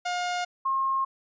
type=tone pair in turn; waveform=sawtooth / sine; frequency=713 / 1072.6 Hz; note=F5 / C6; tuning=+36 / +43 cents; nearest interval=perfect fifth; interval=707 cents; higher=second; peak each=-23 dBFS; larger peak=neither; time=0.05-0.45 / 0.65-1.05 s; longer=neither; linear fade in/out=10 ms; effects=resampled to 16000 Hz